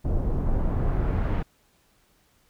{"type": "noise with low-pass filter sweep", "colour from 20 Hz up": "brown", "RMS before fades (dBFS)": -24, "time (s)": [0.04, 1.43], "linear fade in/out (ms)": 10, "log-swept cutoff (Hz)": [570, 2100], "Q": 0.87, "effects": ["pink hiss -64 dBFS RMS until 2.49 s"]}